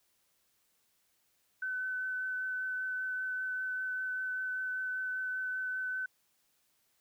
sine tone with vibrato, 1514 Hz, F#6, 39 cents sharp, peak -33 dBFS, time 1.62-6.06 s, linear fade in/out 5 ms, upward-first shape triangle, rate 5.1 Hz, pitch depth 12 cents each way, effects white hiss -74 dBFS RMS until 7 s

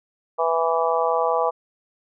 harmonic tone, 165 Hz, E3, 2 cents sharp, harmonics 3 / 4 / 5 / 6 / 7, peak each -23 / -24 / -25 / -26 / -26 dBFS, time 0.38-1.51 s, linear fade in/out 20 ms, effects none

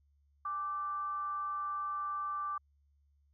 sine tone with frequency modulation, 1174.7 Hz, D6, in tune, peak -34 dBFS, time 0.45-2.58 s, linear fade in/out 5 ms, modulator 348 Hz, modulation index 0.25, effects added 71 Hz sine -67 dBFS peak until 3.33 s

